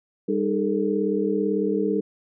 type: tone cluster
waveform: sine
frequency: 198.9 / 307 / 413.1 / 451.1 Hz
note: G3 / D#4 / G#4 / A4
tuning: +25 / -23 / -9 / +43 cents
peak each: -26 dBFS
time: 0.28-2.01 s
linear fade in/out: 10 ms
effects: none